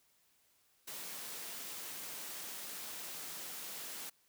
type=high-pass noise; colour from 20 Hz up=white; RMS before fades=-45 dBFS; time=0.87-4.1 s; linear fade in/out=10 ms; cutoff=140 Hz; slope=24 dB/octave; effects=white hiss -72 dBFS RMS until 4.28 s